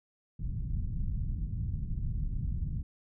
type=low-pass noise; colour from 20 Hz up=pink; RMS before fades=-33 dBFS; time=0.39-2.83 s; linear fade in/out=5 ms; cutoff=160 Hz; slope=24 dB/octave; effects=none